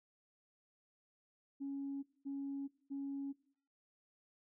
sine tone bursts, 277.2 Hz, C#4, in tune, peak -38 dBFS, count 3, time 1.6-3.33 s, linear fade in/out 20 ms, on 430 ms, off 220 ms, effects noise-tail reverb RT60 0.5 s tail -18 dB re dry + tanh soft clip ceiling -35 dBFS

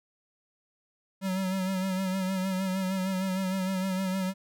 square tone with vibrato, 188.8 Hz, F#3, 35 cents sharp, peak -28 dBFS, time 1.21-4.34 s, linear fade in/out 50 ms, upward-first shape sine, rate 6.5 Hz, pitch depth 42 cents each way, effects none

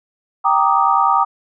sine chord, Eb major seventh, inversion first, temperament equal, 784 / 932.3 / 1174.7 / 1244.5 Hz, G5 / Bb5 / D6 / Eb6, 0 / 0 / 0 / 0 cents, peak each -17 dBFS, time 0.44-1.25 s, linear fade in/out 20 ms, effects none

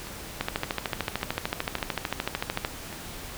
two click trains, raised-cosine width 0.3 ms, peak -22 / -10 dBFS, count 6 / 31, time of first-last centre 0.07-2.927 / 0.41-2.649 s, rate 1.75 / 13.4 Hz, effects pink hiss -40 dBFS RMS until 3.37 s

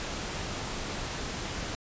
pink noise, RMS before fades -35 dBFS, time 0-1.75 s, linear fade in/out 0 ms, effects resampled to 16000 Hz

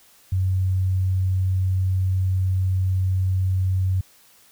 sine tone, 93.6 Hz, F#2, 20 cents sharp, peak -18 dBFS, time 0.32-4.01 s, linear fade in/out 5 ms, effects white hiss -54 dBFS RMS until 4.51 s

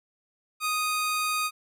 25% pulse tone pair together, 1244.5 / 4699 Hz, D#6 / D8, 0 / 0 cents, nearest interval octave + major seventh, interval 2300 cents, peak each -22 / -30 dBFS, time 0.6-1.51 s, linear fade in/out 50 ms, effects none

